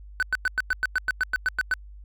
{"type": "tone bursts", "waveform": "triangle", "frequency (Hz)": 1511, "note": "F#6", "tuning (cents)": 36, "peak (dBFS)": -18, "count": 13, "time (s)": [0.2, 1.738], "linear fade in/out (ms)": 0, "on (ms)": 26, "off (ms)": 100, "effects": ["added 50 Hz sine -41 dBFS peak until 2.04 s"]}